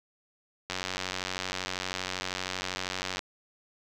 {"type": "click train", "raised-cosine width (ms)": 0.2, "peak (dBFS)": -14, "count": 232, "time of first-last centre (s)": [0.7, 3.192], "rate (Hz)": 92.7, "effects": []}